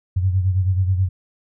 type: beating tone pair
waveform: sine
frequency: 92.5 / 101.8 Hz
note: F#2 / G#2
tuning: 0 / -34 cents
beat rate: 9.3 Hz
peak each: -16 / -24 dBFS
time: 0.16-1.09 s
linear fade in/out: 10 ms
effects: none